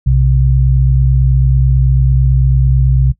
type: tone pair together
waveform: sine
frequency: 61.74 / 130.82 Hz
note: B1 / C3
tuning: 0 / 0 cents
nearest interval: octave + minor second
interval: 1300 cents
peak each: -10 dBFS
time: 0.06-3.12 s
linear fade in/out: 10 ms
effects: noise-tail reverb RT60 0.1 s tail -17 dB re dry